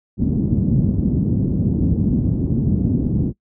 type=low-pass noise; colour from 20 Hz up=white; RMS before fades=-17 dBFS; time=0.17-3.33 s; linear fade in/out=50 ms; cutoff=250 Hz; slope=24 dB/octave; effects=noise-tail reverb RT60 0.1 s tail -22 dB re dry + high-pass 60 Hz 12 dB/octave